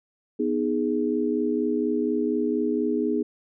sine chord, G# minor, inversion first, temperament equal, 246.9 / 311.1 / 415.3 Hz, B3 / D#4 / G#4, 0 / 0 / 0 cents, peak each -26 dBFS, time 0.39-3.23 s, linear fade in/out 10 ms, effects none

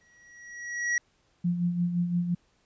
square tone with exponential growth, 1917 Hz, A#6, 48 cents sharp, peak -23 dBFS, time 0.01-0.98 s, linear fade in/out 2 ms, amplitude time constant 210 ms
sine tone with tremolo, 174.8 Hz, F3, 2 cents sharp, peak -22 dBFS, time 1.44-2.35 s, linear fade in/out 10 ms, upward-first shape sine, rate 5.8 Hz, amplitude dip 55%
effects pink hiss -68 dBFS RMS until 2.65 s + resampled to 16000 Hz

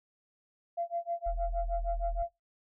sine tone with tremolo, 685 Hz, F5, 34 cents flat, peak -29 dBFS, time 0.77-2.3 s, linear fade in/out 10 ms, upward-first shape sine, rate 6.4 Hz, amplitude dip 100%
sine tone, 40.49 Hz, E1, 30 cents flat, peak -31 dBFS, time 1.26-2.23 s, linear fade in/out 10 ms
effects noise-tail reverb RT60 0.2 s tail -18 dB re dry + tanh soft clip ceiling -20 dBFS

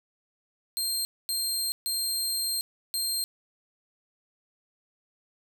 20% pulse tone bursts at uneven times, 4186 Hz, C8, in tune, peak -21 dBFS, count 4, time 0.77-1.05 / 1.29-1.72 / 1.86-2.61 / 2.94-3.24 s, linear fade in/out 0 ms, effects 9-bit

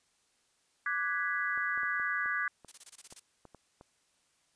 sine chord, G# half-diminished seventh, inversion second, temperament equal, 1174.7 / 1480 / 1661.2 / 1975.5 Hz, D6 / F#6 / G#6 / B6, 0 / 0 / 0 / 0 cents, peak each -37 / -36 / -33 / -37 dBFS, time 0.86-2.48 s, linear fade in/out 2 ms
clicks, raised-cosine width 1 ms, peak -37 dBFS, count 10, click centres 1.576 / 1.776 / 1.833 / 1.998 / 2.259 / 2.647 / 3.125 / 3.453 / 3.547 / 3.811 s
blue noise bursts, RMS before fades -46 dBFS, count 9, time 2.68-3.197 s, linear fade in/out 5 ms, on 37 ms, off 23 ms
effects white hiss -72 dBFS RMS until 4.55 s + resampled to 22050 Hz

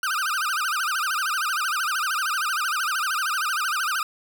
40% pulse tone with vibrato, 1368 Hz, F6, 36 cents flat, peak -22 dBFS, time 0.03-4.03 s, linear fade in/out 2 ms, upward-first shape sine, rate 13 Hz, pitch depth 240 cents each way, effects none

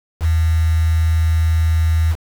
sine tone with quantisation, 80.9 Hz, E2, 32 cents flat, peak -12 dBFS, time 0.2-2.16 s, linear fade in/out 50 ms, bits 5, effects none

